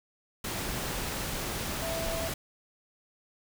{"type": "tone in noise", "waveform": "sine", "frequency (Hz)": 659.3, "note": "E5", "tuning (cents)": 0, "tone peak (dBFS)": -34, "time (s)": [1.82, 2.28], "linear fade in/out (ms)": 5, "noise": "pink", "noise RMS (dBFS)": -34, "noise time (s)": [0.44, 2.34], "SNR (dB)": -3, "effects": []}